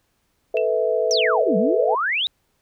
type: chord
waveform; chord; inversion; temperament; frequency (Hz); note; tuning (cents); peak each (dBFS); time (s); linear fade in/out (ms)
sine; A suspended second; none; equal with one note detuned; 440 / 493.9 / 650.2; A4 / B4 / E5; 0 / 0 / -24; -22; 0.54-1.95; 5
type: tone with exponential decay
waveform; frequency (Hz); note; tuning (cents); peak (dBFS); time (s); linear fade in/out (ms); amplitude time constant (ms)
sine; 2670; E7; +22; -23; 0.57-0.67; 0; 21
type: exponential two-way sweep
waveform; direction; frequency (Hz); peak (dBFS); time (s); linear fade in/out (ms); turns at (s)
sine; down then up; 6120 to 180.6 to 3933; -19; 1.11-2.27; 0; 1.57
effects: pink hiss -68 dBFS RMS until 2.61 s